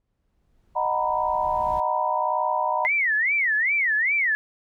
brown noise with exponential growth, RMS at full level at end -35 dBFS, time 0-1.8 s, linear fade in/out 1 ms, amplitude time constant 390 ms
sine chord, B major seventh, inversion first, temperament just, 617.4 / 740.8 / 926 / 987.8 Hz, D#5 / F#5 / A#5 / B5, -14 / +2 / -12 / 0 cents, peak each -28 / -28 / -26 / -25 dBFS, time 0.75-2.87 s, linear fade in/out 20 ms
sine tone with vibrato, 2000 Hz, B6, 21 cents sharp, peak -19 dBFS, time 2.85-4.35 s, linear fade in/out 0 ms, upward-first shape sine, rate 2.5 Hz, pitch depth 280 cents each way
effects none

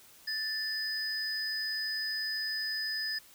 triangle tone pair together, 1760 / 5004 Hz, A6 / D#8, 0 / +9 cents, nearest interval octave + tritone, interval 1809 cents, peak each -33 / -32 dBFS, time 0.27-3.19 s, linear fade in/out 10 ms, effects tanh soft clip ceiling -24 dBFS + white hiss -57 dBFS RMS until 3.34 s

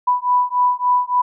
sine beating tone pair, 987.8 / 991.3 Hz, B5 / B5, 0 / +6 cents, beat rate 3.5 Hz, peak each -17 dBFS, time 0.07-1.22 s, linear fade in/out 10 ms, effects none

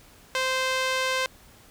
sawtooth tone with band-pass filter, 520 Hz, C5, 11 cents flat, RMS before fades -26 dBFS, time 0.35-1.26 s, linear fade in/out 0 ms, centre 2700 Hz, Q 0.6, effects pink hiss -53 dBFS RMS until 1.7 s

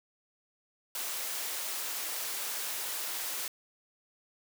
white high-pass noise, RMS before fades -36 dBFS, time 0.95-3.48 s, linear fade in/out 2 ms, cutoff 420 Hz, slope 12 dB/octave, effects none

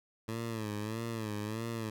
15% pulse tone with vibrato, 110 Hz, A2, in tune, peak -29 dBFS, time 0.28-1.9 s, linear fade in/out 5 ms, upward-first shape sine, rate 1.6 Hz, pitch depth 94 cents each way, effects none

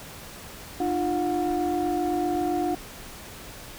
sine tone cluster, 301.3 / 349 / 724 Hz, D4 / F4 / F#5, +44 / -1 / -38 cents, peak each -26 dBFS, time 0.8-2.75 s, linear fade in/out 5 ms, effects tanh soft clip ceiling -18 dBFS + pink hiss -42 dBFS RMS until 3.78 s

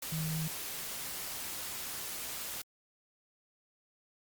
sine tone in noise, 158.9 Hz, D#3, 37 cents sharp, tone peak -33 dBFS, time 0.12-0.48 s, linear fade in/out 5 ms, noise white, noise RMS -40 dBFS, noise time 0.02-2.62 s, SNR +4 dB, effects Opus 48 kbps

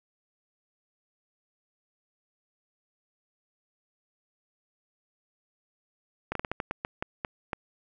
slowing click train, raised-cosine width 0.5 ms, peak -15 dBFS, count 11, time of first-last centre 6.32-7.532 s, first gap 33 ms, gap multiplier 1.27, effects none

